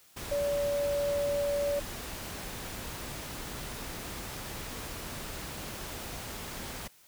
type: tone in noise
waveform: sine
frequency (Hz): 573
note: D5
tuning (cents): -43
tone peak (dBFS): -27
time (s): 0.31-1.8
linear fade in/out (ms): 10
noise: pink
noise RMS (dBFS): -40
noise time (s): 0.16-6.88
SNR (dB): +10
effects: white hiss -60 dBFS RMS until 7.07 s